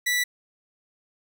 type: tone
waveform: sawtooth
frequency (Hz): 1966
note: B6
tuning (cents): -8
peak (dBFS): -18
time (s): 0.06-0.24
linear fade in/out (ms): 10
effects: none

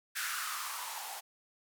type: noise with band-pass filter sweep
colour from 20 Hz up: violet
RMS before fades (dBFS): -39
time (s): 0.15-1.21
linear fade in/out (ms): 20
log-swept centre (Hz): 1600 to 740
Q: 5
effects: none

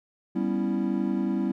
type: chord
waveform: triangle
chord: C# half-diminished seventh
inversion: second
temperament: equal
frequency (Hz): 196 / 246.9 / 277.2 / 329.6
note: G3 / B3 / C#4 / E4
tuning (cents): 0 / 0 / 0 / 0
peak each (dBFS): -26 / -28 / -29 / -28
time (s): 0.35-1.52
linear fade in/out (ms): 10
effects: none

